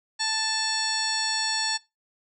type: harmonic tone with a mistuned harmonic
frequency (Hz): 880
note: A5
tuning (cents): 0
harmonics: 1 / 2 / 3 / 4 / 5 / 6 / 8 / 9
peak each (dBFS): -33 / -31 / -38 / -35 / -28 / -33 / -37 / -34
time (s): 0.19-1.78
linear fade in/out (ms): 20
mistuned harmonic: 6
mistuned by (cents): +84
effects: noise-tail reverb RT60 0.2 s tail -19 dB re dry